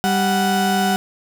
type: tone pair together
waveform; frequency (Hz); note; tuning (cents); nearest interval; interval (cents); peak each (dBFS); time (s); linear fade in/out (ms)
35% pulse; 196 / 740; G3 / F#5; 0 / 0; octave + major seventh; 2300; -17; 0.04-0.96; 0
effects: none